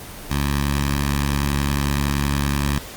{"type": "tone with notch filter", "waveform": "10% pulse", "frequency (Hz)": 70.7, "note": "C#2", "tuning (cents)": 35, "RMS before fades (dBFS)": -21, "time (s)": [0.3, 2.79], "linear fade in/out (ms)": 10, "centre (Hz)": 450, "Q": 0.67, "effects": ["pink hiss -36 dBFS RMS until 2.96 s", "Opus 24 kbps"]}